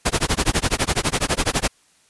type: noise with tremolo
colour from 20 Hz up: pink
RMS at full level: -17 dBFS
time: 0.05-1.68 s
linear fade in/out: 10 ms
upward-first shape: sine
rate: 12 Hz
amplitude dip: 100%
effects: white hiss -58 dBFS RMS until 2.09 s + resampled to 24000 Hz